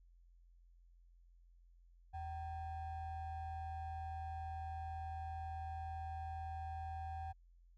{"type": "ring-modulated tone", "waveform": "triangle", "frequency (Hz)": 424.9, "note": "G#4", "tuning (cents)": 40, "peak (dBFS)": -37, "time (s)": [2.13, 7.33], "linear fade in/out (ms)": 20, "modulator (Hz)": 344, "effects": ["added 43 Hz sine -62 dBFS peak until 7.77 s"]}